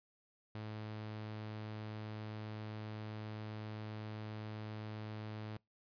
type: tone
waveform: sawtooth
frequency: 107.6 Hz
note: A2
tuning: 38 cents flat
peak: -39 dBFS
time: 0.55-5.57 s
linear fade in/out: 0 ms
effects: noise-tail reverb RT60 0.2 s tail -26 dB re dry + resampled to 11025 Hz